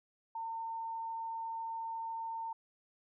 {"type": "tone", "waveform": "sine", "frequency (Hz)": 907, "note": "A#5", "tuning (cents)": -48, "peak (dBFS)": -37, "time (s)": [0.35, 2.53], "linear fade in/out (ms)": 5, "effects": []}